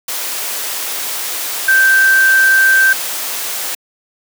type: tone in noise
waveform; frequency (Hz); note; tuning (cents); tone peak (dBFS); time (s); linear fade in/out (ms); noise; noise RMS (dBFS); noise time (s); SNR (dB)
sine; 1563; G6; -6; -7; 1.68-2.93; 5; white; -21; 0.08-3.75; +11
effects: high-pass 400 Hz 12 dB/octave